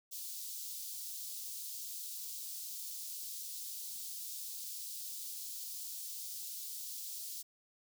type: high-pass noise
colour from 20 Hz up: white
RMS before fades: -44 dBFS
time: 0.11-7.43 s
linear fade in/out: 20 ms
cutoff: 4000 Hz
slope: 24 dB/octave
effects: none